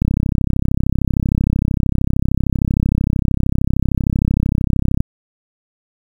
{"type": "click train", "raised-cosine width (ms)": 5, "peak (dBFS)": -3, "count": 166, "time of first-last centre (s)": [0.02, 5.005], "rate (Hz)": 33.1, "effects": ["7-bit"]}